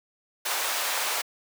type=high-pass noise; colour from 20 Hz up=pink; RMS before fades=-28 dBFS; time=0.45-1.22 s; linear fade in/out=10 ms; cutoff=700 Hz; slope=12 dB/octave; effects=high-pass 400 Hz 12 dB/octave